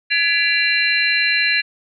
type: tone cluster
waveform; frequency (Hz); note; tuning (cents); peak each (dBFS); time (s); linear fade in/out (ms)
sine; 1689 / 2005 / 2359 / 2759 / 4075; G#6 / B6 / D7 / F7 / C8; +29 / +26 / +7 / -22 / -47; -20 / -24 / -20 / -21 / -21; 0.1-1.62; 20
effects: none